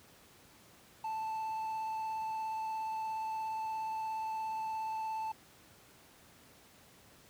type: tone with vibrato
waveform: triangle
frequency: 880 Hz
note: A5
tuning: in tune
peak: -33 dBFS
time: 1.04-5.32 s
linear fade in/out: 5 ms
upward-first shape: sine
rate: 17 Hz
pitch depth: 10 cents each way
effects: pink hiss -60 dBFS RMS until 7.29 s + high-pass 80 Hz 12 dB/octave